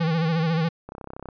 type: tone with vibrato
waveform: square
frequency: 163.1 Hz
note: E3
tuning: 18 cents flat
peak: -21 dBFS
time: 0-0.69 s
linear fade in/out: 10 ms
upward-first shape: sine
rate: 14 Hz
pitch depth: 70 cents each way
type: click train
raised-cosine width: 1 ms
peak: -23 dBFS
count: 14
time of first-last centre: 0.89-1.288 s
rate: 32.7 Hz
effects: resampled to 11025 Hz